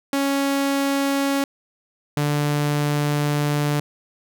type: tone pair in turn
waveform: sawtooth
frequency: 277.2 / 146.84 Hz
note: C#4 / D3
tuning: 0 / 0 cents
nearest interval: major seventh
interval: 1100 cents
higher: first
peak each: -15 dBFS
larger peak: neither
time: 0.13-1.44 / 2.17-3.8 s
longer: second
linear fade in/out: 2 ms
effects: none